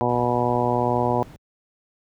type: harmonic tone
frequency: 122 Hz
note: B2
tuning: 21 cents flat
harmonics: 1 / 2 / 3 / 4 / 5 / 6 / 7 / 8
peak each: -27 / -27 / -27 / -27 / -27 / -27 / -27 / -27 dBFS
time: 0.01-1.23 s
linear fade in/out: 0 ms
type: noise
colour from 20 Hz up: brown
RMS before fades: -39 dBFS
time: 0.09-1.36 s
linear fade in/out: 0 ms
effects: high-pass 60 Hz 12 dB/octave